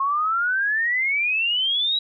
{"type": "exponential sweep", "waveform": "sine", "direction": "up", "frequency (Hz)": [1076, 3902], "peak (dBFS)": -19, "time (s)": [0, 1.99], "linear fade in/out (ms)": 5, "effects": []}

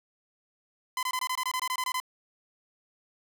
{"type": "tone bursts", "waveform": "sawtooth", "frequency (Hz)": 1019, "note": "C6", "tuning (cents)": -46, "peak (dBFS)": -24, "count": 13, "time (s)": [0.97, 2.001], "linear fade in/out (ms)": 2, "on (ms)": 59, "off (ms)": 22, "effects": []}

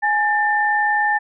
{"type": "tone pair together", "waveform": "sine", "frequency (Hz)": [836, 1786.3], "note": ["G#5", "A6"], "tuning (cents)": [11, 26], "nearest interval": "octave + minor second", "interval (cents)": 1315, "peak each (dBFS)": -18, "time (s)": [0.02, 1.19], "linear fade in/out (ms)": 20, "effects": []}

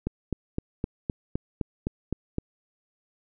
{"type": "click train", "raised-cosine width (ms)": 3, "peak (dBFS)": -14, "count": 10, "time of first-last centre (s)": [0.07, 2.384], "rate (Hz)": 3.89, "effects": []}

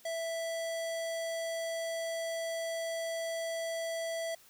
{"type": "tone with low-pass filter", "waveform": "square", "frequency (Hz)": 660, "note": "E5", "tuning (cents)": 2, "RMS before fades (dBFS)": -36, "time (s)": [0.05, 4.35], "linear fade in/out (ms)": 5, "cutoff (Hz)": 10000, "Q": 1.4, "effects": ["white hiss -60 dBFS RMS until 4.49 s"]}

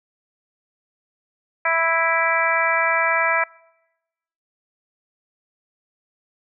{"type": "harmonic tone with a mistuned harmonic", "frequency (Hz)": 329.4, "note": "E4", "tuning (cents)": -1, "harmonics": [2, 3, 4, 5, 6, 7], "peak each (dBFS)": [-24, -24, -24, -24, -24, -24], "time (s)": [1.65, 3.44], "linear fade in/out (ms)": 5, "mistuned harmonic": 7, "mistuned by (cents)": 16, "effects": ["noise-tail reverb RT60 1.0 s tail -25 dB re dry"]}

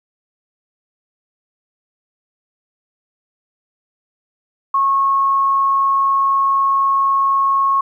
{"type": "tone", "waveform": "sine", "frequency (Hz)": 1094, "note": "C#6", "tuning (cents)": -23, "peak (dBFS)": -12, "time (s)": [4.74, 7.81], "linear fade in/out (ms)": 5, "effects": ["9-bit"]}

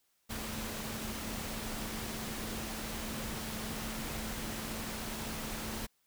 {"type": "tone in noise", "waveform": "sine", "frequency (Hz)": 219.9, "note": "A3", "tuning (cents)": -1, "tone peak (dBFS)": -44, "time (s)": [0.29, 5.87], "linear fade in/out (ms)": 20, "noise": "pink", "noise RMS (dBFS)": -40, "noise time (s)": [0.29, 5.87], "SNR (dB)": -7, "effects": ["white hiss -75 dBFS RMS until 6.06 s"]}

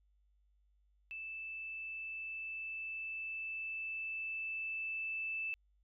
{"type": "tone with level ramp", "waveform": "sine", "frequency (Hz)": 2637, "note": "E7", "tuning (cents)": 0, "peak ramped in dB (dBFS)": [-42, -36], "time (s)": [1.11, 5.54], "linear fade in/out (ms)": 0, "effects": ["added 50 Hz sine -69 dBFS peak until 5.83 s"]}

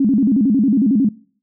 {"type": "tone with vibrato", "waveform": "sine", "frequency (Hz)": 239.6, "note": "A#3", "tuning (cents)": 48, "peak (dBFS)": -11, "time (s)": [0, 1.09], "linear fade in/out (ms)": 5, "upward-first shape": "square", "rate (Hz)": 11, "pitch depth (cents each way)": 230, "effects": ["noise-tail reverb RT60 0.5 s tail -23 dB re dry"]}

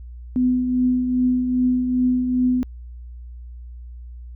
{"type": "tone with tremolo", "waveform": "sine", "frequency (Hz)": 251.4, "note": "B3", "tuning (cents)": 31, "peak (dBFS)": -14, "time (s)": [0.36, 2.63], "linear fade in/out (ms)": 0, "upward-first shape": "triangle", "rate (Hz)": 2.5, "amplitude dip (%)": 50, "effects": ["added 60 Hz sine -34 dBFS peak until 4.35 s"]}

